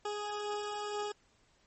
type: beating tone pair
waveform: 20% pulse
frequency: 413.8 / 415.9 Hz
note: G#4 / G#4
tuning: -6 / +2 cents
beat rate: 2.1 Hz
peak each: -40 / -31 dBFS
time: 0.05-1.12 s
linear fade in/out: 5 ms
effects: pink hiss -69 dBFS RMS until 1.66 s + MP3 32 kbps